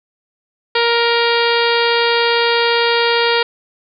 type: harmonic tone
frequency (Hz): 468.8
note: A#4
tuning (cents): +10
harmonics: 1 / 2 / 3 / 4 / 5 / 6 / 7 / 8 / 9 / 10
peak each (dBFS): -16 / -19 / -21 / -22 / -23 / -24 / -24 / -25 / -26 / -26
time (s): 0.75-3.43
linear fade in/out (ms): 5
effects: none